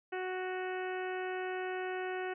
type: harmonic tone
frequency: 370 Hz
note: F#4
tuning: in tune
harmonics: 1 / 2 / 3 / 4 / 5 / 6 / 7 / 8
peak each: -37 / -41 / -50 / -44 / -46 / -52 / -50 / -56 dBFS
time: 0.12-2.34 s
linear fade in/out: 10 ms
effects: none